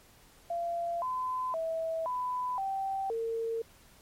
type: tone with pitch steps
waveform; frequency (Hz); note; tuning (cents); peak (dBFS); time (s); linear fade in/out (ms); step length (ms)
sine; 685 / 1018 / 651 / 999 / 777 / 455.3; F5 / C6 / E5 / B5 / G5 / A#4; -34 / -48 / -22 / +20 / -16 / -41; -30; 0.5-3.62; 5; 520
effects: pink hiss -59 dBFS RMS until 4.01 s + MP3 64 kbps